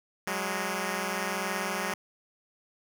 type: tone pair together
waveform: 5% pulse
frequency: 185 / 205.9 Hz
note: F#3 / G#3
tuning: 0 / -15 cents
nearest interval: major second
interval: 185 cents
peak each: -21 dBFS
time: 0.27-1.94 s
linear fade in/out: 2 ms
effects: none